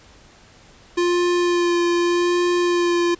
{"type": "tone with vibrato", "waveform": "square", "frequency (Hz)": 349.2, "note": "F4", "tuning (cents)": 0, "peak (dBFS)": -17, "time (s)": [0.97, 3.15], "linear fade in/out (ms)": 10, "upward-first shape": "sine", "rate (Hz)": 0.83, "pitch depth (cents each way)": 15, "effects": ["pink hiss -49 dBFS RMS until 3.19 s", "resampled to 16000 Hz"]}